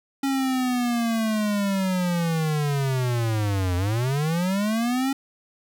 square linear two-way sweep, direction down then up, 275.3 to 87.31 to 275.3 Hz, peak -22 dBFS, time 0.23-5.13 s, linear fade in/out 5 ms, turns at 3.76 s, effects none

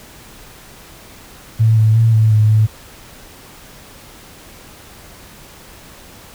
sine tone with pitch steps, 111.5 / 109.5 / 113.5 / 110 / 107.4 / 108.6 Hz, A2 / A2 / A#2 / A2 / A2 / A2, +23 / -8 / -46 / 0 / -41 / -22 cents, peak -8 dBFS, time 1.59-2.67 s, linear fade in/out 20 ms, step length 180 ms, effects pink hiss -40 dBFS RMS until 6.34 s

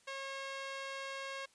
sawtooth tone with band-pass filter, 543 Hz, C#5, 36 cents flat, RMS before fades -43 dBFS, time 0.07-1.46 s, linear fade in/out 10 ms, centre 2300 Hz, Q 0.66, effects white hiss -68 dBFS RMS until 1.54 s + resampled to 22050 Hz

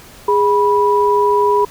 sine tone pair together, 412 / 979.9 Hz, G#4 / B5, -14 / -14 cents, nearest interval octave + minor third, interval 1500 cents, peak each -13 dBFS, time 0.28-1.65 s, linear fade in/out 5 ms, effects pink hiss -40 dBFS RMS until 1.7 s

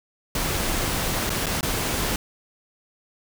pink noise with dropouts, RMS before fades -25 dBFS, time 0.35-2.16 s, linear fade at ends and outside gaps 2 ms, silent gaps 1.295-1.302 / 1.46-1.466 / 1.609-1.629 s, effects none

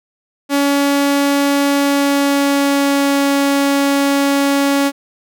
sawtooth tone with pitch glide, 282.1 to 279.7 Hz, C#4 to C#4, +30 to +16 cents, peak -8 dBFS, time 0.49-4.92 s, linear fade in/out 50 ms, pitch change -14 cents, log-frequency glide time 1.68-3.27 s, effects none

